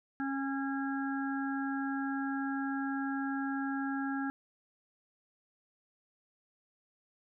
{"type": "harmonic tone", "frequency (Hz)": 273.2, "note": "C#4", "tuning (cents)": -25, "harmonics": [1, 3, 5, 6], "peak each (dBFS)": [-33, -41, -43, -41], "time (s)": [0.2, 4.3], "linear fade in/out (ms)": 0, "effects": []}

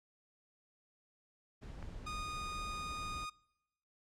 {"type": "noise", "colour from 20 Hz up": "brown", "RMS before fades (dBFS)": -47, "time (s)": [1.61, 3.26], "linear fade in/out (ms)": 20}
{"type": "click", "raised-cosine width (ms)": 0.5, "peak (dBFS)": -35, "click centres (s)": 1.827}
{"type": "tone", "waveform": "sawtooth", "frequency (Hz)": 1233, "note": "D#6", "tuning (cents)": -16, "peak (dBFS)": -37, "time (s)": [2.06, 3.3], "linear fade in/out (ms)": 10}
{"effects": ["noise-tail reverb RT60 0.9 s tail -25 dB re dry", "low-pass 8000 Hz 12 dB/octave"]}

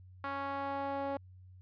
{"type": "tone with band-pass filter sweep", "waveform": "sawtooth", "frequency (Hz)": 277.2, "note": "C#4", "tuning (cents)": 0, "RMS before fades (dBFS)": -37, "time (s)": [0.24, 1.17], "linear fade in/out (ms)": 2, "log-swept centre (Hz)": [1200, 660], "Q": 2.1, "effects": ["added 92 Hz sine -52 dBFS peak until 1.61 s", "resampled to 11025 Hz"]}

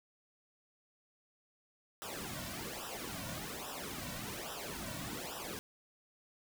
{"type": "noise with flanger", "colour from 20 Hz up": "pink", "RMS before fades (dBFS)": -43, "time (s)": [2.02, 5.59], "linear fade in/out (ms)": 0, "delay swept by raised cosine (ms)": [0.45, 2.45], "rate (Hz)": 1.2, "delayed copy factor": -0.85, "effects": []}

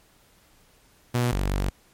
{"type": "tone pair in turn", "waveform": "sawtooth", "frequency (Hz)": [121.7, 47.96], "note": ["B2", "G1"], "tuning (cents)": [-25, -37], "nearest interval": "octave + major third", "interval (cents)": 1612, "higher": "first", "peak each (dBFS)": [-17, -19], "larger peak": "first", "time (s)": [[1.14, 1.32], [1.32, 1.7]], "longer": "second", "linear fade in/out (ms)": 10, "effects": ["pink hiss -59 dBFS RMS until 1.93 s", "MP3 64 kbps"]}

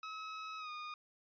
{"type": "tone with pitch glide", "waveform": "sawtooth", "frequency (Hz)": [1284, 1225.3], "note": ["E6", "D#6"], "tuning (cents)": [-46, -27], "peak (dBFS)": -39, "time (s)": [0.03, 0.94], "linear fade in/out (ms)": 2, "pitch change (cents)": -81, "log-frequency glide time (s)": [0.58, 0.7], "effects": ["resampled to 11025 Hz"]}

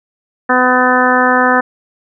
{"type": "harmonic tone", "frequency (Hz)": 252.1, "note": "B3", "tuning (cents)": 36, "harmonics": [1, 2, 3, 4, 5, 6, 7], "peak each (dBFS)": [-16, -16, -16, -16, -16, -16, -16], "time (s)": [0.49, 1.61], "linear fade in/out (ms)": 10, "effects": []}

